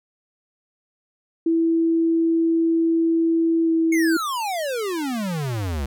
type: tone with pitch glide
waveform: sine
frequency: 329.6 to 326.4 Hz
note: E4 to E4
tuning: 0 to -17 cents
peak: -16 dBFS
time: 1.46-4.17 s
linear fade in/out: 5 ms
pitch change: -17 cents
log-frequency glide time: 3.64-3.7 s
type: exponential sweep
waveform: square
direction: down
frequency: 2217 to 65.41 Hz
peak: -24 dBFS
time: 3.92-5.86 s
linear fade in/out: 5 ms
effects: none